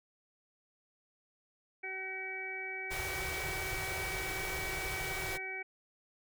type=harmonic tone; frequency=380 Hz; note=F#4; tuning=46 cents sharp; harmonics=1 / 2 / 4 / 5 / 6; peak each=-47 / -48 / -48 / -48 / -39 dBFS; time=1.83-5.63 s; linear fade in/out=10 ms
type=band-stop noise; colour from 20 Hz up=pink; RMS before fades=-40 dBFS; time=2.9-5.38 s; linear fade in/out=20 ms; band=170 to 310 Hz; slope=96 dB/octave
effects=none